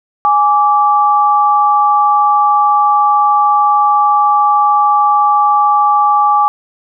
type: tone pair together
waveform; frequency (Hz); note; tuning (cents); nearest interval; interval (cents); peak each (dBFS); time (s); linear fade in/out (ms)
sine; 830.6 / 1164.2; G#5 / D6; 0 / -15; tritone; 585; -10; 0.25-6.48; 0
effects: none